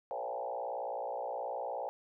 sine tone with frequency modulation, 676 Hz, E5, 43 cents sharp, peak -35 dBFS, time 0.11-1.89 s, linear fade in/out 0 ms, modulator 59.1 Hz, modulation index 3.3, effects none

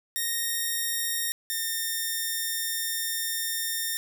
5% pulse tone pair in turn, 1854 / 1820 Hz, A#6 / A#6, -10 / -42 cents, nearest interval unison, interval 32 cents, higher first, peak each -16 / -17 dBFS, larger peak first, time 0.16-1.32 / 1.5-3.97 s, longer second, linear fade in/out 0 ms, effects none

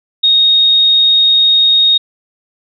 sine tone, 3729 Hz, A#7, in tune, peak -6 dBFS, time 0.23-1.98 s, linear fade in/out 10 ms, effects none

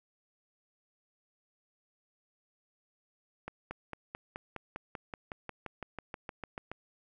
accelerating click train, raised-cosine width 0.5 ms, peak -24 dBFS, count 19, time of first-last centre 3.48-6.716 s, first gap 230 ms, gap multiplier 0.97, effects none

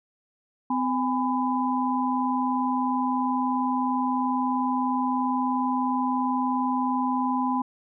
sine tone cluster, 255.7 / 821 / 1002 Hz, C4 / G#5 / B5, -40 / -20 / +25 cents, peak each -25 / -29 / -27 dBFS, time 0.7-7.62 s, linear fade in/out 5 ms, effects none

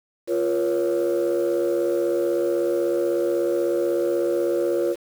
sine chord, Bb minor, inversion second, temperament equal with one note detuned, 349.2 / 478.2 / 554.4 Hz, F4 / Bb4 / Db5, 0 / +44 / 0 cents, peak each -21 / -23 / -23 dBFS, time 0.27-4.96 s, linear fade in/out 50 ms, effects tanh soft clip ceiling -15 dBFS + 7-bit

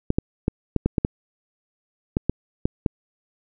clicks, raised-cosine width 3 ms, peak -6 dBFS, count 11, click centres 0.104 / 0.185 / 0.481 / 0.763 / 0.86 / 0.982 / 1.049 / 2.169 / 2.296 / 2.655 / 2.862 s, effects none

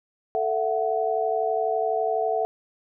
sine tone cluster, 442.4 / 670 / 742 Hz, A4 / E5 / F#5, +9 / +28 / +5 cents, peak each -26 dBFS, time 0.35-2.45 s, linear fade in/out 0 ms, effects none

